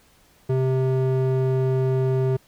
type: tone with band-pass filter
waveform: square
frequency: 130.81 Hz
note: C3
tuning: in tune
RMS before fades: -21 dBFS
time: 0.49-2.37 s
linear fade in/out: 10 ms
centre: 280 Hz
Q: 2.1
effects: pink hiss -57 dBFS RMS until 2.47 s